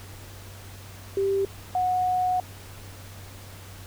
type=tone pair in turn; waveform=sine; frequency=392 / 732.6 Hz; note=G4 / F#5; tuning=0 / -17 cents; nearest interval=major seventh; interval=1083 cents; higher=second; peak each=-21 dBFS; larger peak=neither; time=1.17-1.45 / 1.75-2.4 s; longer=second; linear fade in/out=2 ms; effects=added 96 Hz sine -43 dBFS peak until 3.86 s + pink hiss -46 dBFS RMS until 3.86 s

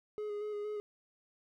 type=tone with vibrato; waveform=triangle; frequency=418.1 Hz; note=G#4; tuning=12 cents sharp; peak=-34 dBFS; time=0.18-0.8 s; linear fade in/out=0 ms; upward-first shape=square; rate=4.3 Hz; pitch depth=18 cents each way; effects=none

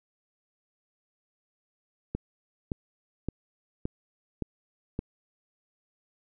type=click train; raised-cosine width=3 ms; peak=-17 dBFS; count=6; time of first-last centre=2.15-4.991 s; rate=1.76 Hz; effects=none

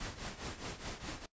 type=noise with tremolo; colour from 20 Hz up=pink; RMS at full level=-40 dBFS; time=0-1.26 s; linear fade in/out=5 ms; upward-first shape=triangle; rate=4.8 Hz; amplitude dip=80%; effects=noise-tail reverb RT60 0.1 s tail -20 dB re dry + resampled to 16000 Hz

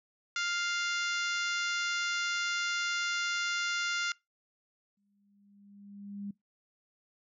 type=harmonic tone; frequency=699 Hz; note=F5; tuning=1 cent sharp; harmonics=2 / 3 / 4 / 5 / 6 / 7 / 8 / 9 / 10; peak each=-33 / -37 / -39 / -41 / -43 / -44 / -45 / -46 / -47 dBFS; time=0.36-4.12 s; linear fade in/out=2 ms
type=tone with exponential growth; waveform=sine; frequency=201.5 Hz; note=G3; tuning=48 cents sharp; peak=-35 dBFS; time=4.97-6.31 s; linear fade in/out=5 ms; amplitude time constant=290 ms
effects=noise-tail reverb RT60 0.2 s tail -23 dB re dry

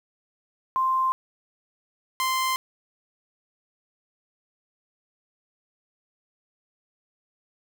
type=tone pair in turn; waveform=sine / sawtooth; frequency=1046.5 / 1041.9 Hz; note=C6 / C6; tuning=0 / -8 cents; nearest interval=unison; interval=8 cents; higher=first; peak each=-20 / -19 dBFS; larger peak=second; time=0.76-1.12 / 2.2-2.56 s; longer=neither; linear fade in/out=0 ms; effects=9-bit

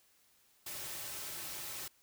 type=noise with comb filter; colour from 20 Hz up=white; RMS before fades=-43 dBFS; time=0.66-1.88 s; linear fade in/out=5 ms; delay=4.2 ms; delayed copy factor=-0.5; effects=white hiss -69 dBFS RMS until 2.02 s

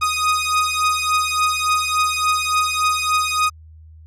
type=beating tone pair; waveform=sawtooth; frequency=1244.5 / 1248 Hz; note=D#6 / D#6; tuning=0 / +5 cents; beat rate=3.5 Hz; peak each=-16 dBFS; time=0.01-3.5 s; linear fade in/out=20 ms; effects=added 79 Hz sine -40 dBFS peak until 4.06 s + low-pass 11000 Hz 12 dB/octave

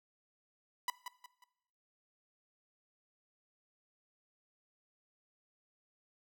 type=tone with echo; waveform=sawtooth; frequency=987.8 Hz; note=B5; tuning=in tune; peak=-28 dBFS; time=0.88-0.9 s; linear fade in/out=2 ms; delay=180 ms; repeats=3; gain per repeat=-9 dB; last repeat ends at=1.44 s; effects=noise-tail reverb RT60 0.9 s tail -20 dB re dry

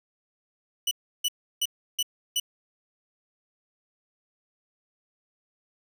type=tone bursts; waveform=sawtooth; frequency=2960 Hz; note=F#7; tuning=in tune; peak=-20 dBFS; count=5; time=0.87-2.4 s; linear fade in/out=5 ms; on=42 ms; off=330 ms; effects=none

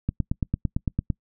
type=click train; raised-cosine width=5 ms; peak=-11 dBFS; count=10; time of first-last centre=0.09-1.102 s; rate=8.89 Hz; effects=noise-tail reverb RT60 0.1 s tail -26 dB re dry

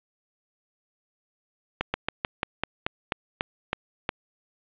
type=slowing click train; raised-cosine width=0.3 ms; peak=-8 dBFS; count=11; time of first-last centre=1.81-4.091 s; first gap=130 ms; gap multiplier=1.12; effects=resampled to 8000 Hz + 7-bit

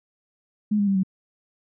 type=tone with pitch steps; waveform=sine; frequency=210.2 / 202.9 / 195.9 / 189.11 Hz; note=G#3 / G#3 / G3 / F#3; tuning=+21 / -40 / -1 / +38 cents; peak=-18 dBFS; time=0.71-1.034 s; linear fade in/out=10 ms; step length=81 ms; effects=none

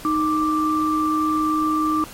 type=tone pair together; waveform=sine; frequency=310.1 / 1176.2 Hz; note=D#4 / D6; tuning=-6 / +2 cents; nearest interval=octave + major seventh; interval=2308 cents; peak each=-20 dBFS; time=0.05-2.04 s; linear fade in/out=0 ms; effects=pink hiss -39 dBFS RMS until 2.13 s + MP3 64 kbps

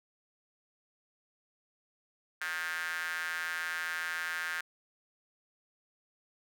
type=tone with high-pass filter; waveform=square; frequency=83.6 Hz; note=E2; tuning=25 cents sharp; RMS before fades=-36 dBFS; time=2.41-4.61 s; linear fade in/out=5 ms; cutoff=1600 Hz; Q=5.5; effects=none

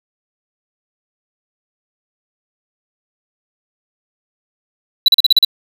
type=tone bursts; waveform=triangle; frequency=3951 Hz; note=B7; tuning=in tune; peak=-4 dBFS; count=7; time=5.06-5.448 s; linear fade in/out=2 ms; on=22 ms; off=39 ms; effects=none

